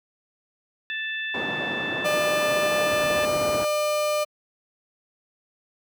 harmonic tone, 880 Hz, A5, in tune, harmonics 2 / 3 / 4, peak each -29 / -33 / -35 dBFS, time 0.9-3.25 s, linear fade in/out 0 ms
white band-pass noise, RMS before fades -32 dBFS, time 1.34-3.65 s, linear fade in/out 5 ms, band 140 to 740 Hz, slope 12 dB/octave
35% pulse tone, 600 Hz, D5, 37 cents sharp, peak -20 dBFS, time 2.04-4.25 s, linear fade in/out 20 ms
brown noise bursts, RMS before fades -34 dBFS, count 12, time 2.91-3.628 s, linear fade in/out 2 ms, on 36 ms, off 26 ms
effects high-pass 80 Hz 12 dB/octave

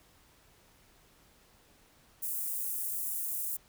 white high-pass noise, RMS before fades -35 dBFS, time 2.22-3.57 s, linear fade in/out 10 ms, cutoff 9000 Hz, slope 24 dB/octave, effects pink hiss -63 dBFS RMS until 3.68 s

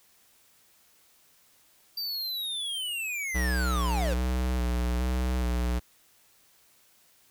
square linear sweep, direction down, 4697 to 480 Hz, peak -31 dBFS, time 1.97-4.14 s, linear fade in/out 5 ms
square tone with vibrato, 61.74 Hz, B1, in tune, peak -26 dBFS, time 3.34-5.8 s, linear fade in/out 20 ms, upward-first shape square, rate 1.2 Hz, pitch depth 30 cents each way
effects white hiss -62 dBFS RMS until 7.3 s

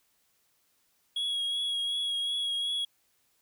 triangle tone with vibrato, 3322 Hz, G#7, in tune, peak -27 dBFS, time 1.16-2.85 s, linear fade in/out 5 ms, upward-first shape triangle, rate 2.7 Hz, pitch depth 26 cents each way, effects white hiss -71 dBFS RMS until 3.41 s

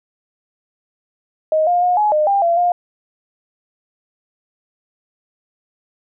sine tone with pitch steps, 626 / 707 / 718 / 842 / 609 / 797 / 681 / 707 Hz, D#5 / F5 / F5 / G#5 / D#5 / G5 / F5 / F5, +10 / +21 / +48 / +24 / -37 / +28 / -44 / +21 cents, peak -12 dBFS, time 1.52-2.72 s, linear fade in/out 2 ms, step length 150 ms, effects none

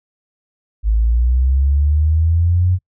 sine linear sweep, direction up, 51.91 to 92.5 Hz, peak -11 dBFS, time 0.83-2.79 s, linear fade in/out 50 ms, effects noise-tail reverb RT60 0.1 s tail -26 dB re dry

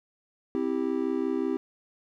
triangle chord, C major, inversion none, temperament just, 261.6 / 327 / 392.4 Hz, C4 / E4 / G4, 0 / -14 / +2 cents, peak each -28 dBFS, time 0.55-1.57 s, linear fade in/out 0 ms, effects none

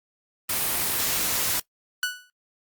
white noise, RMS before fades -25 dBFS, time 0.49-1.6 s, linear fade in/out 5 ms
sawtooth tone with exponential decay, 1480 Hz, F#6, in tune, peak -17 dBFS, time 2.03-2.3 s, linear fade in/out 1 ms, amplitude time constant 57 ms
effects noise-tail reverb RT60 0.1 s tail -20 dB re dry + Opus 32 kbps

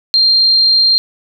sine tone, 4186 Hz, C8, in tune, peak -7 dBFS, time 0.14-0.98 s, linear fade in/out 0 ms, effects none

